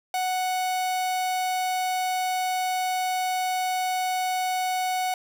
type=tone; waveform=45% pulse; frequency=740 Hz; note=F#5; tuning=in tune; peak=-24 dBFS; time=0.14-5.14 s; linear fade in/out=2 ms; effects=none